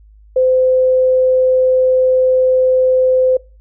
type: tone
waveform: sine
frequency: 514 Hz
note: C5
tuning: 31 cents flat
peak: -9 dBFS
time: 0.36-3.37 s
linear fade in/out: 5 ms
effects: noise-tail reverb RT60 0.3 s tail -22 dB re dry + added 52 Hz sine -41 dBFS peak until 3.6 s